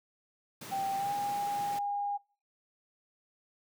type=high-pass noise; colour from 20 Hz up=pink; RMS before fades=-45 dBFS; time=0.61-1.79 s; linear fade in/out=5 ms; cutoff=110 Hz; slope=48 dB/octave
type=tone with pitch glide; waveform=sine; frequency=783 to 812.5 Hz; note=G5 to G#5; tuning=-2 to -38 cents; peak=-30 dBFS; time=0.71-2.18 s; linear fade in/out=20 ms; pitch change=+64 cents; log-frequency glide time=0.95-1.13 s
effects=noise-tail reverb RT60 0.4 s tail -25 dB re dry